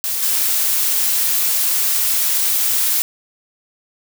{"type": "noise with level steps", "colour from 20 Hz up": "blue", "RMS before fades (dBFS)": [-21, -17], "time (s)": [0.04, 3.02], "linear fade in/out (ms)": 0, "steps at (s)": 0.22, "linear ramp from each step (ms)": 10, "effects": []}